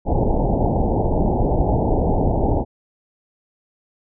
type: low-pass noise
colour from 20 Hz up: pink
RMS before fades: -18 dBFS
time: 0.05-2.65 s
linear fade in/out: 50 ms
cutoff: 890 Hz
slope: 96 dB/octave
effects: none